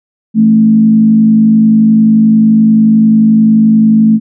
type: tone with frequency modulation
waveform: sine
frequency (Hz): 219.5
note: A3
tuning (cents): -4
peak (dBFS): -3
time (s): 0.34-4.2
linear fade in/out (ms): 50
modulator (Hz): 51.4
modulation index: 0.43
effects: none